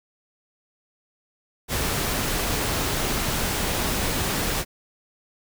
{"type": "noise", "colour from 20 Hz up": "pink", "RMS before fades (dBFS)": -25, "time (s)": [1.68, 4.65], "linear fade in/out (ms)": 50, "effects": []}